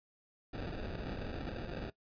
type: noise with sample-and-hold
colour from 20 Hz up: pink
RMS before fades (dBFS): -41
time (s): 0.53-1.9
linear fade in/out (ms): 5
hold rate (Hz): 1050
effects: noise-tail reverb RT60 0.1 s tail -18 dB re dry + resampled to 11025 Hz